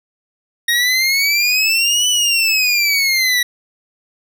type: exponential two-way sweep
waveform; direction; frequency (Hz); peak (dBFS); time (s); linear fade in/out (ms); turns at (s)
25% pulse; up then down; 1864.7 to 3001 to 1930; -9; 0.68-3.43; 5; 2.08
effects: none